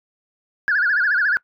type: tone with vibrato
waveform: sine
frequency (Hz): 1567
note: G6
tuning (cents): -1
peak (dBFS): -14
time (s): 0.68-1.37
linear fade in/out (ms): 0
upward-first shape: sine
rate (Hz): 14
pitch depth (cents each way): 180
effects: noise-tail reverb RT60 0.1 s tail -23 dB re dry + tanh soft clip ceiling -11 dBFS